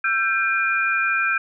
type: tone cluster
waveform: sine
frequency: 1347 / 1572 / 2416 Hz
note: E6 / G6 / D7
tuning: +37 / +4 / +48 cents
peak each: -24 / -21 / -23 dBFS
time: 0.04-1.38 s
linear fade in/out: 5 ms
effects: none